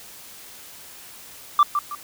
sine tone with echo, 1174.7 Hz, D6, in tune, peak -8 dBFS, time 1.59-1.63 s, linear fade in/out 2 ms, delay 160 ms, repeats 2, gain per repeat -10 dB, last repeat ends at 1.95 s, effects tanh soft clip ceiling -10 dBFS + white hiss -43 dBFS RMS until 2.03 s

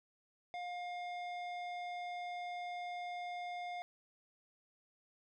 square tone with low-pass filter, 710 Hz, F5, 28 cents sharp, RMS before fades -43 dBFS, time 0.54-3.82 s, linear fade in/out 0 ms, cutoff 3100 Hz, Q 1.1, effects none

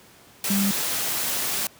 sine tone in noise, 198.5 Hz, G3, 22 cents sharp, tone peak -20 dBFS, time 0.5-0.71 s, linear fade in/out 2 ms, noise white, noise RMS -26 dBFS, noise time 0.44-1.67 s, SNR +3 dB, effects pink hiss -51 dBFS RMS until 1.79 s + high-pass 100 Hz 12 dB/octave

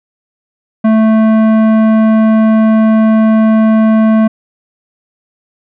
sine tone with tanh clipping, 220 Hz, A3, in tune, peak -7 dBFS, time 0.84-4.28 s, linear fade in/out 10 ms, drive 14 dB, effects none

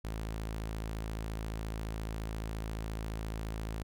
sawtooth tone, 54.4 Hz, A1, 19 cents flat, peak -32 dBFS, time 0.04-3.83 s, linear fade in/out 10 ms, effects none

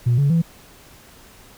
sine tone with pitch steps, 120.4 / 141.54 / 166.38 Hz, B2 / C#3 / E3, -44 / +36 / +16 cents, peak -12 dBFS, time 0.06-0.42 s, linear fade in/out 10 ms, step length 120 ms, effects tanh soft clip ceiling -11 dBFS + pink hiss -47 dBFS RMS until 1.57 s

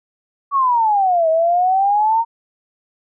sine exponential two-way sweep, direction down then up, 1139 to 635 to 931 Hz, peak -12 dBFS, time 0.51-2.25 s, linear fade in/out 50 ms, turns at 1.29 s, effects none

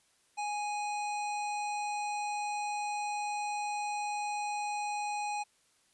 harmonic tone, 830.6 Hz, G#5, in tune, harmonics 1 / 3 / 5 / 7 / 9 / 10, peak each -33 / -41 / -49 / -52 / -49 / -54 dBFS, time 0.37-5.44 s, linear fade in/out 20 ms, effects white hiss -69 dBFS RMS until 5.93 s + resampled to 24000 Hz

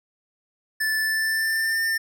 square tone with pitch glide, 1752 to 1801.3 Hz, A6 to A6, -8 to +40 cents, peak -22 dBFS, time 0.8-1.98 s, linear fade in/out 10 ms, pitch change +48 cents, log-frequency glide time 1.01-1.83 s, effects none

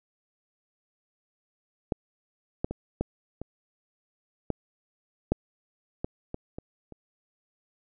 clicks, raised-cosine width 2 ms, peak -12 / -13 / -19 / -13 / -22 / -13 / -9 / -16 / -20 / -23 / -30 dBFS, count 11, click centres 1.922 / 2.645 / 2.71 / 3.01 / 3.416 / 4.503 / 5.32 / 6.045 / 6.344 / 6.585 / 6.923 s, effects none

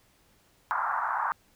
pink band-pass noise, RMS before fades -29 dBFS, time 0.71-1.32 s, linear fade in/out 0 ms, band 820 to 1500 Hz, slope 48 dB/octave, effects pink hiss -64 dBFS RMS until 1.55 s

